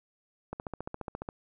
click train, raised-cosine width 1 ms, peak -22 dBFS, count 12, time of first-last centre 0.53-1.289 s, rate 14.5 Hz, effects none

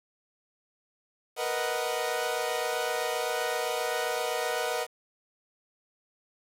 sawtooth chord, B major seventh, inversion third, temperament equal, 466.2 / 493.9 / 622.3 / 740 Hz, A#4 / B4 / D#5 / F#5, 0 / 0 / 0 / 0 cents, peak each -30 dBFS, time 1.36-4.87 s, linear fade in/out 50 ms, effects resampled to 32000 Hz + 8-bit

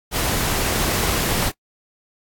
pink noise, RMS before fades -21 dBFS, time 0.11-1.52 s, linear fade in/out 50 ms, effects noise-tail reverb RT60 0.1 s tail -24 dB re dry + AAC 64 kbps

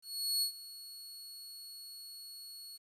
sawtooth tone with ADSR envelope, 4362 Hz, C#8, 29 cents flat, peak -26 dBFS, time 0.02-2.78 s, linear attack 400 ms, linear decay 95 ms, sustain -18 dB, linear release 21 ms, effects resampled to 32000 Hz + 11-bit

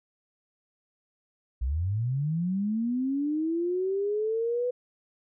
sine linear sweep, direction up, 57 to 499.6 Hz, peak -25 dBFS, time 1.61-4.71 s, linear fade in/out 10 ms, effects none

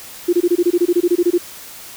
sine tone bursts, 350 Hz, F4, 4 cents sharp, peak -10 dBFS, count 15, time 0.28-1.381 s, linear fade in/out 10 ms, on 51 ms, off 24 ms, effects white hiss -36 dBFS RMS until 1.96 s

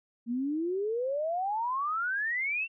sine exponential sweep, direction up, 228 to 2748 Hz, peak -28 dBFS, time 0.26-2.68 s, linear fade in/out 50 ms, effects none

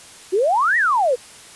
sine exponential two-way sweep, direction up then down, 350 to 1966 to 463.7 Hz, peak -14 dBFS, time 0.32-1.16 s, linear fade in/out 20 ms, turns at 0.77 s, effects white hiss -42 dBFS RMS until 1.55 s + resampled to 24000 Hz

